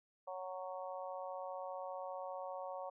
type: harmonic tone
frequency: 185 Hz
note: F#3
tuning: in tune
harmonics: 3 / 4 / 5 / 6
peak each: -45 / -47 / -49 / -51 dBFS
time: 0.27-2.9 s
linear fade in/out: 10 ms
effects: none